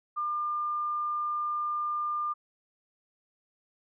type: tone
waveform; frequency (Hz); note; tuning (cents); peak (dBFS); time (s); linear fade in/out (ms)
sine; 1200; D6; +37; -28; 0.16-2.34; 20
effects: none